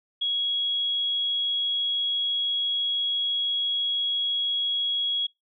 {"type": "tone", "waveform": "sine", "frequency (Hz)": 3322, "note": "G#7", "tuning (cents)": 0, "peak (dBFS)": -23, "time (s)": [0.21, 5.27], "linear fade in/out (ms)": 10, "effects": ["noise-tail reverb RT60 0.2 s tail -26 dB re dry"]}